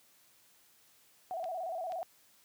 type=tone with vibrato; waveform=sine; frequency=698.5 Hz; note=F5; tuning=in tune; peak=-35 dBFS; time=1.31-2.03 s; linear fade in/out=0 ms; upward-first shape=square; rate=17 Hz; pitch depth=100 cents each way
type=clicks; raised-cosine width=0.2 ms; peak=-32 dBFS; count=2; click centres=1.442 / 1.921 s
effects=white hiss -65 dBFS RMS until 2.44 s + high-pass 80 Hz 12 dB/octave

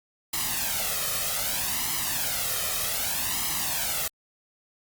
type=noise with flanger; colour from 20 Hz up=white; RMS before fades=-28 dBFS; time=0.33-4.08 s; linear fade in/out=5 ms; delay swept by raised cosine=0.98 to 1.63 ms; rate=0.64 Hz; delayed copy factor=+0.7; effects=Opus 48 kbps

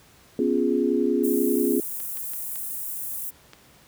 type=chord; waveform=sine; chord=C# dominant seventh; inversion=third; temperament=equal; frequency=246.9 / 277.2 / 349.2 / 415.3 Hz; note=B3 / C#4 / E#4 / G#4; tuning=0 / 0 / 0 / 0 cents; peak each=-25 dBFS; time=0.39-1.8 s; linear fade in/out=2 ms
type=high-pass noise; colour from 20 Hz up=white; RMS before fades=-32 dBFS; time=1.23-3.31 s; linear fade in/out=20 ms; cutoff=9400 Hz; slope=24 dB/octave
type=clicks; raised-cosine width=0.2 ms; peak=-25 dBFS; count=5; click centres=2.002 / 2.172 / 2.335 / 2.558 / 3.534 s
effects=pink hiss -54 dBFS RMS until 3.87 s + high-pass 60 Hz 12 dB/octave

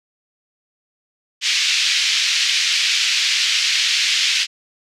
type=band-pass noise; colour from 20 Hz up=pink; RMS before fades=-18 dBFS; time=1.41-4.47 s; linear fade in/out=50 ms; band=2300 to 5700 Hz; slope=24 dB/octave; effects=none

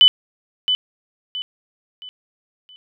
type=tone with echo; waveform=sine; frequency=3000 Hz; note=F#7; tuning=23 cents sharp; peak=-6 dBFS; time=0.01-0.08 s; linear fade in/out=0 ms; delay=670 ms; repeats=4; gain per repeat=-9 dB; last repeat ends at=2.76 s; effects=none

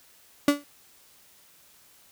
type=tone with exponential decay; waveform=35% pulse; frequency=288.1 Hz; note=D4; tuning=33 cents flat; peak=-12 dBFS; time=0.48-0.64 s; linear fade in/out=2 ms; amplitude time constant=33 ms; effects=white hiss -57 dBFS RMS until 2.11 s

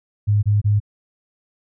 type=tone bursts; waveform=sine; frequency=103.83 Hz; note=G#2; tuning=in tune; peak=-13 dBFS; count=3; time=0.27-0.802 s; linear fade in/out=20 ms; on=160 ms; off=26 ms; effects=none

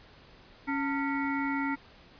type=harmonic tone with a mistuned harmonic; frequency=277.2 Hz; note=C#4; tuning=in tune; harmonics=1 / 3 / 5 / 7 / 8; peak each=-30 / -35 / -37 / -38 / -39 dBFS; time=0.67-1.76 s; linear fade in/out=20 ms; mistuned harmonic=3; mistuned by=+140 cents; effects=pink hiss -55 dBFS RMS until 2.19 s + resampled to 11025 Hz

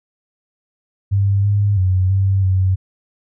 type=tone with pitch steps; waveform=sine; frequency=99.3 / 101.9 / 92.9 / 96.9 / 94 Hz; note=G2 / G#2 / F#2 / G2 / F#2; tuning=+23 / -32 / +7 / -20 / +28 cents; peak=-12 dBFS; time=1.11-2.76 s; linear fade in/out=20 ms; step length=330 ms; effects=none

